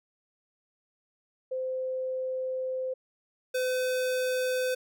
sine / square tone pair in turn, 517 / 508.4 Hz, C5 / C5, -21 / -50 cents, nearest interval unison, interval 29 cents, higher first, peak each -29 / -27 dBFS, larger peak second, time 1.51-2.94 / 3.54-4.75 s, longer first, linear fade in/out 10 ms, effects none

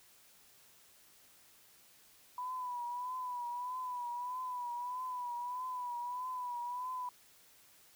sine tone with vibrato, 987.8 Hz, B5, in tune, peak -37 dBFS, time 2.38-7.09 s, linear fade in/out 2 ms, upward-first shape triangle, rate 1.6 Hz, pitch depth 60 cents each way, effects white hiss -63 dBFS RMS until 7.95 s

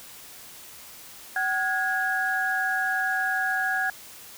sine tone cluster, 759 / 1441 / 1654 Hz, F#5 / F#6 / G#6, +44 / -46 / -8 cents, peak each -29 / -30 / -25 dBFS, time 1.36-3.9 s, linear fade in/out 2 ms, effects white hiss -45 dBFS RMS until 4.37 s

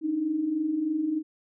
sine tone pair together, 289.1 / 312.3 Hz, D4 / D#4, -27 / +7 cents, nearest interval minor second, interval 134 cents, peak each -33 / -25 dBFS, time 0.01-1.23 s, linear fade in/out 50 ms, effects none

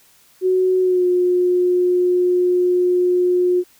sine tone with pitch glide, 371 to 359.2 Hz, F#4 to F4, +5 to +49 cents, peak -13 dBFS, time 0.41-3.64 s, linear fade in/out 50 ms, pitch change -56 cents, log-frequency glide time 0.81-1.05 s, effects white hiss -53 dBFS RMS until 3.79 s

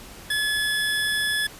25% pulse tone, 1712 Hz, A6, 48 cents flat, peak -18 dBFS, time 0.3-1.47 s, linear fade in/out 5 ms, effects pink hiss -43 dBFS RMS until 1.59 s + resampled to 32000 Hz

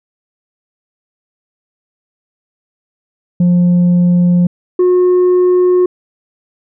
sine tone pair in turn, 176.5 / 361.9 Hz, F3 / F#4, +19 / -38 cents, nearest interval octave, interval 1243 cents, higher second, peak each -4 dBFS, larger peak neither, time 3.4-4.47 / 4.79-5.86 s, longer neither, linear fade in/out 5 ms, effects tanh soft clip ceiling -6 dBFS

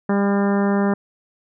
harmonic tone with a mistuned harmonic, 200 Hz, G3, 35 cents sharp, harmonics 1 / 2 / 3 / 4 / 5 / 6 / 7 / 8 / 9, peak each -17 / -23 / -27 / -29 / -31 / -33 / -34 / -35 / -36 dBFS, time 0.09-0.94 s, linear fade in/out 5 ms, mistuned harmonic 8, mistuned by +16 cents, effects none

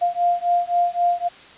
sine beating tone pair, 698.5 / 702.3 Hz, F5 / F5, 0 / +10 cents, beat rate 3.8 Hz, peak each -20 dBFS, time 0.01-1.29 s, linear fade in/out 20 ms, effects white hiss -44 dBFS RMS until 1.57 s + resampled to 8000 Hz

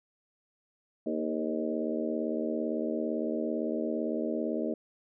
harmonic tone with a mistuned harmonic, 77.78 Hz, D#2, in tune, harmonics 3 / 4 / 5 / 6 / 7 / 8, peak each -34 / -34 / -37 / -39 / -38 / -37 dBFS, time 1.06-4.74 s, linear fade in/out 5 ms, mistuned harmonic 5, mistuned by +43 cents, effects none

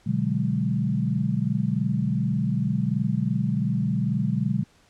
sine chord, G# half-diminished seventh, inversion first, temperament equal, 123.47 / 146.83 / 185 / 207.7 Hz, B2 / D3 / F#3 / G#3, 0 / 0 / 0 / 0 cents, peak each -27 dBFS, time 0.06-4.64 s, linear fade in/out 10 ms, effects pink hiss -59 dBFS RMS until 4.89 s + low-pass 8000 Hz 12 dB/octave

